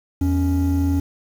triangle tone pair together, 82.73 / 278.8 Hz, E2 / C#4, +7 / +10 cents, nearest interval octave + major sixth, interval 2103 cents, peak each -16 / -17 dBFS, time 0.21-1 s, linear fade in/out 5 ms, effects tanh soft clip ceiling -9 dBFS + 7-bit

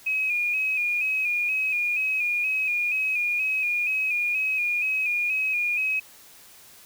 sine tone with vibrato, 2489 Hz, D#7, in tune, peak -22 dBFS, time 0.06-6 s, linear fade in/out 10 ms, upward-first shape square, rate 2.1 Hz, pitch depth 40 cents each way, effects white hiss -50 dBFS RMS until 6.85 s

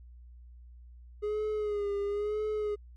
triangle tone with vibrato, 415.3 Hz, G#4, in tune, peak -27 dBFS, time 1.22-2.76 s, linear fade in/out 20 ms, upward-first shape sine, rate 1 Hz, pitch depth 52 cents each way, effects added 60 Hz sine -48 dBFS peak until 2.96 s + MP3 48 kbps

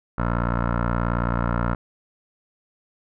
15% pulse tone with low-pass filter, 58.7 Hz, A#1, 13 cents sharp, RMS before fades -23 dBFS, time 0.18-1.75 s, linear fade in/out 5 ms, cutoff 1300 Hz, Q 3.8, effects none

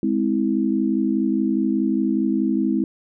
sine chord, Ab augmented, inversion none, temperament just, 207.7 / 259.6 / 324.5 Hz, Ab3 / C4 / E4, 0 / -13 / -27 cents, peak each -22 / -22 / -22 dBFS, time 0.03-2.84 s, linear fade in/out 2 ms, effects none

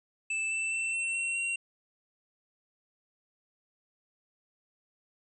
square tone with pitch steps, 2637 / 2658 / 2680 / 2702 / 2724 / 2746 Hz, E7 / E7 / E7 / E7 / F7 / F7, 0 / +14 / +28 / +42 / -44 / -30 cents, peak -30 dBFS, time 0.3-1.56 s, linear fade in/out 5 ms, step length 210 ms, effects resampled to 22050 Hz

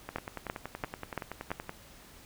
two click trains, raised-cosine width 0.5 ms, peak -22 / -17 dBFS, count 18 / 5, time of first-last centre 0.09-1.694 / 0.16-1.516 s, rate 10.6 / 2.95 Hz, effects pink hiss -54 dBFS RMS until 2.25 s

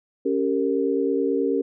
sine chord, G diminished, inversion second, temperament equal with one note detuned, 277.2 / 392 / 461.3 Hz, Db4 / G4 / Bb4, 0 / 0 / -18 cents, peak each -24 dBFS, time 0.25-1.62 s, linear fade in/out 10 ms, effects none

